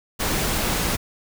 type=noise; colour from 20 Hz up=pink; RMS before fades=-23 dBFS; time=0.19-0.97 s; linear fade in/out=20 ms; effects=none